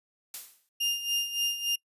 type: noise with exponential decay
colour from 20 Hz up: blue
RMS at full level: -34 dBFS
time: 0.34-0.69 s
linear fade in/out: 2 ms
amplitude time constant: 74 ms
type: tone with tremolo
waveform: 35% pulse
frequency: 2811 Hz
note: F7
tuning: 11 cents sharp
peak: -23 dBFS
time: 0.8-1.76 s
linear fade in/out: 10 ms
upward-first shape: sine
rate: 3.5 Hz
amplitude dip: 70%
effects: noise-tail reverb RT60 0.1 s tail -25 dB re dry + resampled to 32000 Hz

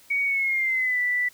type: tone with pitch glide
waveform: sine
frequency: 2242 to 1974.5 Hz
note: C#7 to B6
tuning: +19 to -1 cents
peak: -21 dBFS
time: 0.1-1.29 s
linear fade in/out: 10 ms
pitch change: -220 cents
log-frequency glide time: 0.25-1 s
effects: white hiss -54 dBFS RMS until 1.33 s

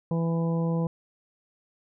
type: harmonic tone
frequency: 166 Hz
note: E3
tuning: 12 cents sharp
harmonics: 1 / 2 / 3 / 4 / 5 / 6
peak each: -24 / -36 / -32 / -43 / -42 / -41 dBFS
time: 0.11-0.87 s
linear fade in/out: 2 ms
effects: none

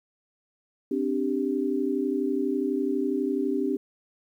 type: chord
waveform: sine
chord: C suspended second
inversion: none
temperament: equal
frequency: 261.6 / 293.7 / 392 Hz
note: C4 / D4 / G4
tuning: 0 / 0 / 0 cents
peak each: -28 dBFS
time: 0.91-3.77 s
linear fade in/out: 5 ms
effects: 10-bit

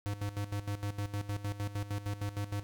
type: tone with tremolo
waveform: square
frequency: 102 Hz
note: G#2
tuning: 31 cents flat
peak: -33 dBFS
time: 0.06-2.63 s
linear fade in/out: 0 ms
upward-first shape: square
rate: 6.5 Hz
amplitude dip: 75%
effects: none

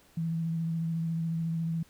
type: tone with vibrato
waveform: sine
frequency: 164.4 Hz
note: E3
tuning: 4 cents flat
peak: -28 dBFS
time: 0.17-1.83 s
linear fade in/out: 5 ms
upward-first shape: triangle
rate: 14 Hz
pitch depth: 26 cents each way
effects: pink hiss -61 dBFS RMS until 1.89 s

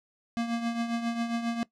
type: tone with tremolo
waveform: square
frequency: 233.1 Hz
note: A#3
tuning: in tune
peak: -26 dBFS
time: 0.37-1.63 s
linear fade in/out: 0 ms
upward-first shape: triangle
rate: 7.4 Hz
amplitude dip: 65%
effects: noise-tail reverb RT60 0.1 s tail -19 dB re dry + low-pass 6000 Hz 12 dB/octave

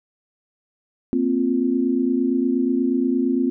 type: chord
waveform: sine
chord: Bb suspended second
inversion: none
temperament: equal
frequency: 233.1 / 261.6 / 349.2 Hz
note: Bb3 / C4 / F4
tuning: 0 / 0 / 0 cents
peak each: -24 / -19 / -24 dBFS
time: 1.13-3.5 s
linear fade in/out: 0 ms
effects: none

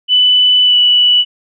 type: tone with pitch glide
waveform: sine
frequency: 2990 to 2957 Hz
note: F#7 to F#7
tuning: +17 to -2 cents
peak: -6 dBFS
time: 0.08-1.25 s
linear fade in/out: 50 ms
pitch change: -19 cents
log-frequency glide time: 0.64-0.76 s
effects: none

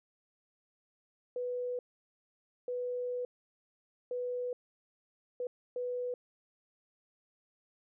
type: tone bursts at uneven times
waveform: sine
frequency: 493.9 Hz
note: B4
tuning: in tune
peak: -33 dBFS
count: 5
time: 1.36-1.79 / 2.68-3.25 / 4.11-4.53 / 5.4-5.47 / 5.76-6.14 s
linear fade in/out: 2 ms
effects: none

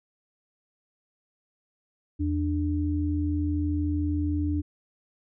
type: tone pair together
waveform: sine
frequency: 83 / 296 Hz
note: E2 / D4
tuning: +12 / +14 cents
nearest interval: octave + minor seventh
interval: 2202 cents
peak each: -26 / -27 dBFS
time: 2.19-4.62 s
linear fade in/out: 20 ms
effects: none

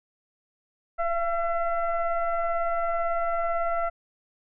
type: tone with frequency modulation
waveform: sine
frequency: 680 Hz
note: F5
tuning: 46 cents flat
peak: -23 dBFS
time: 0.98-3.9 s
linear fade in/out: 20 ms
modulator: 671 Hz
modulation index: 1.1
effects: none

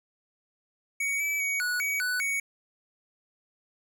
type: tone with pitch steps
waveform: square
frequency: 2245 / 2301 / 2250 / 1468 / 2263 / 1488 / 2235 Hz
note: C#7 / D7 / C#7 / F#6 / C#7 / F#6 / C#7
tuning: +21 / -36 / +25 / -14 / +35 / +9 / +14 cents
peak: -27 dBFS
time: 1-2.4 s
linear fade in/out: 5 ms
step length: 200 ms
effects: none

